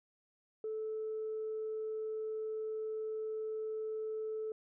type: tone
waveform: sine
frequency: 436.3 Hz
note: A4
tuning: 15 cents flat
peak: -35 dBFS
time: 0.64-4.52 s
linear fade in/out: 2 ms
effects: tanh soft clip ceiling -32 dBFS